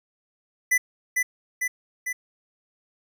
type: tone with echo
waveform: square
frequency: 1994 Hz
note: B6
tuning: 16 cents sharp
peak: -18 dBFS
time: 0.71-0.78 s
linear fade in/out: 10 ms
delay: 450 ms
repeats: 3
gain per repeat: -3 dB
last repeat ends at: 2.13 s
effects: none